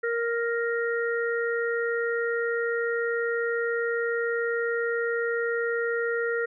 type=harmonic tone; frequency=466.8 Hz; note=A#4; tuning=2 cents sharp; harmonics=1 / 3 / 4; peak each=-26 / -31 / -32 dBFS; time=0.03-6.46 s; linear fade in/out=10 ms; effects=none